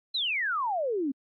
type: exponential sweep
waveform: sine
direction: down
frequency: 4189 to 256.7 Hz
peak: -26 dBFS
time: 0.14-1.12 s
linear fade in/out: 10 ms
effects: AAC 48 kbps